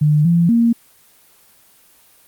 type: tone with pitch steps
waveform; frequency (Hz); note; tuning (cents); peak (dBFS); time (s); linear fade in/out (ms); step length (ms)
sine; 150.1 / 170.2 / 233; D3 / F3 / A#3; +38 / -44 / -1; -10; 0.01-0.73; 10; 240
effects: white hiss -51 dBFS RMS until 2.27 s + Opus 24 kbps